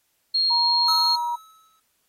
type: tone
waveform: sine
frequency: 4256 Hz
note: C8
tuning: 29 cents sharp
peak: -18 dBFS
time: 0.34-1.16 s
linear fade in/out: 10 ms
type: tone with pitch glide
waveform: sine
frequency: 947 to 953 Hz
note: A#5 to A#5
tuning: +27 to +38 cents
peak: -23 dBFS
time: 0.5-1.36 s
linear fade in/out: 10 ms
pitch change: +11 cents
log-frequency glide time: 0.63-0.81 s
type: tone with exponential decay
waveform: square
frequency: 1295 Hz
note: E6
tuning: 31 cents flat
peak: -24 dBFS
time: 0.88-1.8 s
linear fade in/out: 5 ms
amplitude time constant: 200 ms
effects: white hiss -69 dBFS RMS until 2.08 s + AAC 48 kbps